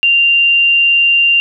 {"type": "tone", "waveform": "sine", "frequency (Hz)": 2781, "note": "F7", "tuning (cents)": -8, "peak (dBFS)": -7, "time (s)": [0.03, 1.4], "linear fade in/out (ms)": 0, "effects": []}